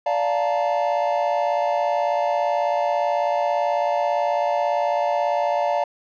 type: chord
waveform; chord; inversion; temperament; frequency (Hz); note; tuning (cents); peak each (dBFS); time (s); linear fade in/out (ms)
triangle; Bb major seventh; first; just; 582.7 / 699.2 / 874.1 / 932.3; D5 / F5 / A5 / Bb5; -14 / +2 / -12 / 0; -21 / -21 / -24 / -27; 0.06-5.84; 5
effects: resampled to 16000 Hz